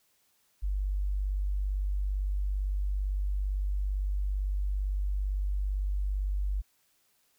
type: tone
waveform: sine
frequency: 48.88 Hz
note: G1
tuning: 4 cents flat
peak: -27 dBFS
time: 0.62-6.62 s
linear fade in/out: 20 ms
effects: white hiss -70 dBFS RMS until 7.38 s